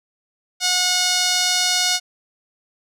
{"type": "tone with band-pass filter", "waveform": "sawtooth", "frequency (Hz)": 727, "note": "F#5", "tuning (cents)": -31, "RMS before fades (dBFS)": -19, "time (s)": [0.6, 2], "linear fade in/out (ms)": 50, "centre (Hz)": 5100, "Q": 1.6, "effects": []}